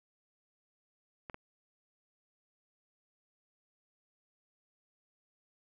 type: clicks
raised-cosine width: 0.5 ms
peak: -28 dBFS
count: 2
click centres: 1.298 / 1.344 s
effects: none